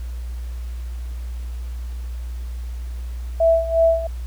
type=tone with tremolo; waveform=sine; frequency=659.3 Hz; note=E5; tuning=in tune; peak=-11 dBFS; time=3.4-4.07 s; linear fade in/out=5 ms; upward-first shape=sine; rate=2.8 Hz; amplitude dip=80%; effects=added 60 Hz sine -26 dBFS peak until 4.26 s + pink hiss -49 dBFS RMS until 4.26 s